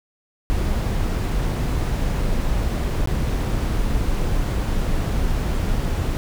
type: noise with dropouts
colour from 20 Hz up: brown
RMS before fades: -21 dBFS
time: 0.5-6.17 s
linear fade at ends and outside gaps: 0 ms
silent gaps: 3.058-3.074 s
effects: none